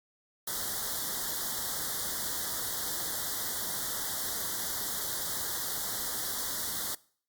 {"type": "band-stop noise", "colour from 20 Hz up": "white", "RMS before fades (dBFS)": -34, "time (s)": [0.47, 6.95], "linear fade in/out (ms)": 5, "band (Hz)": [2000, 3200], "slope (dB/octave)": 96, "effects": ["noise-tail reverb RT60 0.5 s tail -22 dB re dry", "Opus 48 kbps"]}